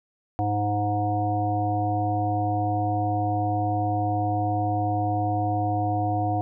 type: harmonic tone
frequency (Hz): 103.8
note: G#2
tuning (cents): 0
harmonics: 1 / 3 / 5 / 7 / 9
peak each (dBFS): -26 / -29 / -36 / -25 / -39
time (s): 0.39-6.41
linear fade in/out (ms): 0
effects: none